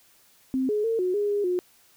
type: tone with pitch steps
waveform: sine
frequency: 261.6 / 420.4 / 453.9 / 365.2 / 411.7 / 409 / 360 Hz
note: C4 / G#4 / A#4 / F#4 / G#4 / G#4 / F#4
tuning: 0 / +21 / -46 / -23 / -15 / -26 / -47 cents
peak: -22 dBFS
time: 0.54-1.59 s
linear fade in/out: 0 ms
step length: 150 ms
effects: white hiss -59 dBFS RMS until 1.96 s

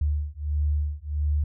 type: beating tone pair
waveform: sine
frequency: 73.42 / 74.92 Hz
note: D2 / D2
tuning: 0 / +35 cents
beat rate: 1.5 Hz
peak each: -26 dBFS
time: 0.01-1.44 s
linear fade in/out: 5 ms
effects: none

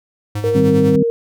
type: tone with tremolo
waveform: square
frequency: 103.83 Hz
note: G#2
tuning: in tune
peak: -19 dBFS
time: 0.35-0.96 s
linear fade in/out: 5 ms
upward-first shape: sine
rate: 10 Hz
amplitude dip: 55%
type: tone with vibrato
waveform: sine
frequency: 466.2 Hz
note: A#4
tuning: in tune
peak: -14 dBFS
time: 0.44-1.1 s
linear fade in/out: 0 ms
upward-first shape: sine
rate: 2.5 Hz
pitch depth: 10 cents each way
type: chord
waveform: sine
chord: C minor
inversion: first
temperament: equal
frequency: 155.56 / 196 / 261.6 Hz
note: Eb3 / G3 / C4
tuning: 0 / 0 / 0 cents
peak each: -18 / -17 / -15 dBFS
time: 0.55-1.03 s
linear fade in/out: 2 ms
effects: none

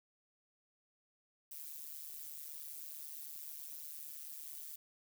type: noise with amplitude modulation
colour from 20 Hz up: violet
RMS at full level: -44 dBFS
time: 1.51-4.76 s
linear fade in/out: 5 ms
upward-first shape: sine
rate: 149 Hz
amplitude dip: 95%
effects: none

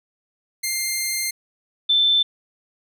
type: tone pair in turn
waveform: 10% pulse / sine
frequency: 2104 / 3538 Hz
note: C7 / A7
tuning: +9 / +9 cents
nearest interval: major sixth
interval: 900 cents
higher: second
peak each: -13 / -14 dBFS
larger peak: first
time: 0.63-1.31 / 1.89-2.23 s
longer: first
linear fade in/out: 10 ms
effects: none

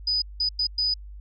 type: tone bursts at uneven times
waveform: sine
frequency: 4978 Hz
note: D#8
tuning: in tune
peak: -21 dBFS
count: 4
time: 0.07-0.22 / 0.4-0.49 / 0.59-0.67 / 0.78-0.94 s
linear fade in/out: 5 ms
effects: added 50 Hz sine -38 dBFS peak until 1.2 s

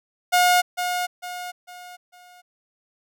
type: tone with echo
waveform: sawtooth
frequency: 718 Hz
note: F5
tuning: 48 cents sharp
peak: -11 dBFS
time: 0.32-0.62 s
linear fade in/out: 20 ms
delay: 450 ms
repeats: 4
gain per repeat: -8 dB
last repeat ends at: 2.42 s
effects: none

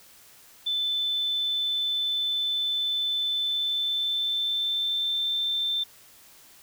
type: tone with pitch glide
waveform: sine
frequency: 3520 to 3563 Hz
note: A7 to A7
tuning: 0 to +21 cents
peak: -24 dBFS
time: 0.66-5.84 s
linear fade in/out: 10 ms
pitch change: +21 cents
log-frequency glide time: 3.36-5.29 s
effects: white hiss -53 dBFS RMS until 6.62 s

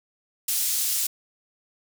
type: high-pass noise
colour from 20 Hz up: pink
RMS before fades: -25 dBFS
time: 0.48-1.07 s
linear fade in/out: 5 ms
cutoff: 6200 Hz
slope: 12 dB/octave
effects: none

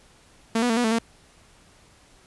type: tone with pitch steps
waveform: sawtooth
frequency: 226.3 / 244.5 / 225.8 / 243.6 / 221.4 / 229.3 Hz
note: A3 / B3 / A3 / B3 / A3 / A#3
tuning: +49 / -17 / +45 / -24 / +11 / -28 cents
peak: -16 dBFS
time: 0.55-0.988 s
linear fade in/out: 5 ms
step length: 73 ms
effects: pink hiss -55 dBFS RMS until 2.26 s + resampled to 24000 Hz

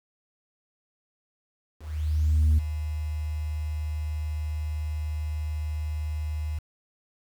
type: tone with ADSR envelope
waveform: sine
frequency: 76.8 Hz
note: D#2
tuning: 22 cents flat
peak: -14 dBFS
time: 1.79-6.59 s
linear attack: 790 ms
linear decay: 12 ms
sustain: -13 dB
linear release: 7 ms
effects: tanh soft clip ceiling -16 dBFS + 8-bit

